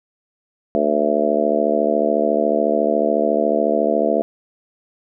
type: harmonic tone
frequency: 74 Hz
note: D2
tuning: 14 cents sharp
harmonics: 3 / 4 / 5 / 6 / 7 / 8 / 9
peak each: -24 / -24 / -25 / -23 / -22 / -25 / -19 dBFS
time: 0.75-4.22 s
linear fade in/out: 0 ms
effects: none